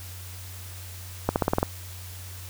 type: accelerating click train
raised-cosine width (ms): 1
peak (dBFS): -7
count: 7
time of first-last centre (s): 1.29-1.63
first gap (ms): 69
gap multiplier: 0.92
effects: added 91 Hz sine -39 dBFS peak until 2.49 s + white hiss -44 dBFS RMS until 2.49 s